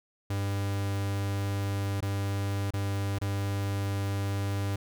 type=tone with dropouts; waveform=45% pulse; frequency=99.5 Hz; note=G2; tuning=26 cents sharp; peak=-28 dBFS; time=0.3-4.76 s; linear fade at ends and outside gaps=5 ms; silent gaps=2.006-2.024 / 2.707-2.736 / 3.186-3.214 s; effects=none